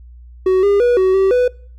triangle tone with pitch steps, 374.5 / 403.3 / 485.2 / 376.1 / 385.4 / 495.9 Hz, F#4 / G4 / B4 / F#4 / G4 / B4, +21 / +49 / -31 / +28 / -29 / +7 cents, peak -8 dBFS, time 0.46-1.48 s, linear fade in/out 5 ms, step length 170 ms, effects noise-tail reverb RT60 0.5 s tail -24 dB re dry + added 60 Hz sine -36 dBFS peak until 1.78 s

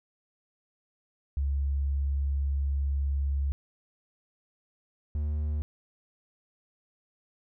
sine / triangle tone pair in turn, 69.6 / 74.83 Hz, C#2 / D2, +8 / +33 cents, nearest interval minor second, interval 125 cents, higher second, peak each -25 dBFS, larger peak neither, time 1.37-3.52 / 5.15-5.62 s, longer first, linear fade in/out 0 ms, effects none

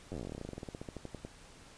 slowing click train, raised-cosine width 2 ms, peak -28 dBFS, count 29, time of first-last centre 0.12-1.25 s, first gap 10 ms, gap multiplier 1.09, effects pink hiss -56 dBFS RMS until 1.77 s + resampled to 22050 Hz

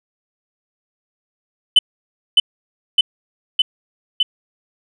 sine tone with echo, 3021 Hz, F#7, 35 cents sharp, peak -3 dBFS, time 1.76-1.79 s, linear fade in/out 5 ms, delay 610 ms, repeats 4, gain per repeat -2 dB, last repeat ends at 4.23 s, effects tanh soft clip ceiling -4 dBFS

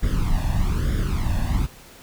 brown noise with flanger, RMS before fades -21 dBFS, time 0.02-1.67 s, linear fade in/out 20 ms, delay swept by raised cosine 0.57 to 1.15 ms, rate 1.1 Hz, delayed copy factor +1, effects pink hiss -46 dBFS RMS until 2.02 s

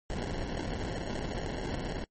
pink noise with sample-and-hold, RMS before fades -35 dBFS, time 0.1-2.04 s, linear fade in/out 0 ms, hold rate 1225 Hz, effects noise-tail reverb RT60 0.1 s tail -26 dB re dry + MP3 32 kbps

